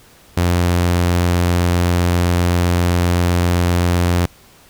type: tone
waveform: sawtooth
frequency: 87.7 Hz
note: F2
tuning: 8 cents sharp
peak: -9 dBFS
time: 0.37-4.26 s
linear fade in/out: 5 ms
effects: pink hiss -47 dBFS RMS until 4.69 s